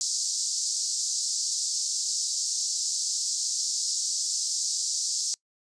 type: band-pass noise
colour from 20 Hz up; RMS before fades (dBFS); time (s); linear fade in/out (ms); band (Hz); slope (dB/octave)
pink; -29; 0.01-5.34; 0; 4700 to 8000; 48
effects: noise-tail reverb RT60 0.1 s tail -25 dB re dry + resampled to 22050 Hz